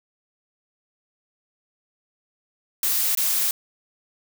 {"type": "noise with dropouts", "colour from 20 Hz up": "blue", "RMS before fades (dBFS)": -22, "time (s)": [2.83, 3.51], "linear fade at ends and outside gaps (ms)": 2, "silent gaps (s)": [3.151, 3.173], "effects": []}